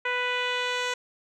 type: tone with low-pass filter sweep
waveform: 10% pulse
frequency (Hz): 495.1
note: B4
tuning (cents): +4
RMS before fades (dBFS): -28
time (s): 0.05-0.94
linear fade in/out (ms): 5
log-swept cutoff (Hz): 2200 to 5600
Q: 1.7
effects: none